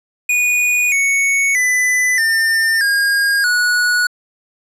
square tone with pitch steps, 2462 / 2219 / 1999.8 / 1802.3 / 1624.3 / 1463.9 Hz, D#7 / C#7 / B6 / A6 / G#6 / F#6, -19 / +1 / +21 / +41 / -39 / -19 cents, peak -13 dBFS, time 0.29-4.07 s, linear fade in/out 5 ms, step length 630 ms, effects low-pass 12000 Hz 12 dB/octave

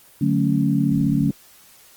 sine chord, D major seventh, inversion none, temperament equal, 146.83 / 185 / 220 / 277.2 Hz, D3 / F#3 / A3 / C#4, 0 / 0 / 0 / 0 cents, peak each -21 / -23 / -22 / -21 dBFS, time 0.21-1.31 s, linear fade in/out 5 ms, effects white hiss -50 dBFS RMS until 1.96 s + Opus 24 kbps

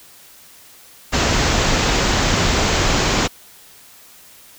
pink low-pass noise, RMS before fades -17 dBFS, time 1.12-3.28 s, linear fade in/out 20 ms, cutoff 7500 Hz, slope 96 dB/octave, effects white hiss -45 dBFS RMS until 4.58 s

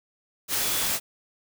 sine tone in noise, 3407 Hz, G#7, 44 cents sharp, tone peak -36 dBFS, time 0.59-0.9 s, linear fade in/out 50 ms, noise white, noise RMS -26 dBFS, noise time 0.48-1 s, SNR -13 dB, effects none

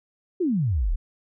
sine exponential sweep, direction down, 392 to 32.7 Hz, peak -20 dBFS, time 0.4-0.96 s, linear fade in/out 10 ms, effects none

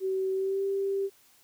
sine tone with pitch glide, 380.5 to 392.8 Hz, F#4 to G4, +48 to +4 cents, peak -26 dBFS, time 0-1.1 s, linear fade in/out 50 ms, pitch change +56 cents, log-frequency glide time 0.32-0.64 s, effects white hiss -61 dBFS RMS until 1.43 s

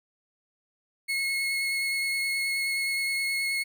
35% pulse tone with vibrato, 2176 Hz, C#7, 33 cents flat, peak -24 dBFS, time 1.08-3.64 s, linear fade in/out 20 ms, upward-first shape triangle, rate 9.5 Hz, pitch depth 14 cents each way, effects none

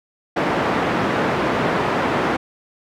pink band-pass noise, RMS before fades -20 dBFS, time 0.36-2.37 s, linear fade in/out 10 ms, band 200 to 1700 Hz, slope 12 dB/octave, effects none

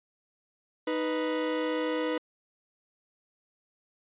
40% pulse tone pair together, 311.1 / 493.9 Hz, D#4 / B4, 0 / 0 cents, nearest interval minor sixth, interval 800 cents, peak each -30 / -29 dBFS, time 0.87-2.18 s, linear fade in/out 5 ms, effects resampled to 8000 Hz

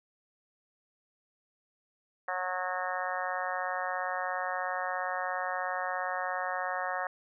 harmonic tone, 183 Hz, F#3, 19 cents flat, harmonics 3 / 4 / 5 / 6 / 7 / 8 / 9 / 10, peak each -39 / -36 / -41 / -38 / -40 / -43 / -40 / -39 dBFS, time 2.28-7.07 s, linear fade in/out 2 ms, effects none

